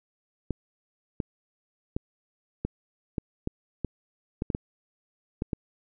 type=clicks; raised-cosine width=3 ms; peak=-15 dBFS; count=12; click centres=0.507 / 1.202 / 1.965 / 2.65 / 3.182 / 3.474 / 3.847 / 4.421 / 4.502 / 4.549 / 5.421 / 5.532 s; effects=none